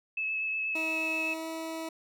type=tone with vibrato; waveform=sine; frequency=2598 Hz; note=E7; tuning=26 cents flat; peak=-29 dBFS; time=0.17-1.34 s; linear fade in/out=5 ms; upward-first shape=sine; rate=8.3 Hz; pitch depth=14 cents each way
type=tone with pitch glide; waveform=20% pulse; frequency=320 to 323.9 Hz; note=D#4 to E4; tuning=+49 to -30 cents; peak=-30 dBFS; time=0.75-1.89 s; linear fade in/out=5 ms; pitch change=+21 cents; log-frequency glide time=1.29-1.48 s
effects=none